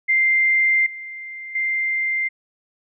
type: tone with level steps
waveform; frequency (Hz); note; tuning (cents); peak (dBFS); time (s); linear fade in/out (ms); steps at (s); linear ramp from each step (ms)
sine; 2093; C7; 0; -14 / -31 / -19; 0.08-2.29; 20; 0.86 / 1.55; 5
effects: none